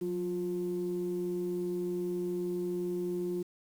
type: tone pair together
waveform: sine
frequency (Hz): 181.09 / 353.5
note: F#3 / F4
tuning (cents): -37 / +21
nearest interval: octave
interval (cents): 1158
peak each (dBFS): -36 / -31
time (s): 0.01-3.43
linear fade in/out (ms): 10
effects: tanh soft clip ceiling -25 dBFS + 9-bit